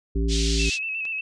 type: harmonic tone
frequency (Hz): 56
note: A1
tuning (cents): +31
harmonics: 1 / 3 / 5 / 7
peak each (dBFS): -21 / -31 / -30 / -31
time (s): 0.15-0.7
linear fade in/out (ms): 10
type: band-pass noise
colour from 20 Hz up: pink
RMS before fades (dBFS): -29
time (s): 0.28-0.79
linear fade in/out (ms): 50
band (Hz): 3100 to 6600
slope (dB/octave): 24
type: tone with vibrato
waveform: sine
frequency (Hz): 2614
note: E7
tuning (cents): -15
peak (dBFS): -26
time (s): 0.59-1.21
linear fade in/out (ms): 5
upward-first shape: square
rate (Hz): 8.4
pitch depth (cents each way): 36
type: click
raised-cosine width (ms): 0.2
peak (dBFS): -25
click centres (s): 1.053
effects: resampled to 22050 Hz